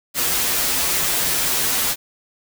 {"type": "noise with comb filter", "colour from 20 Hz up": "white", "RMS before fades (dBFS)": -20, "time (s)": [0.14, 1.96], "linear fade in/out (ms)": 50, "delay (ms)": 9.5, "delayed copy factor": -0.95, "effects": []}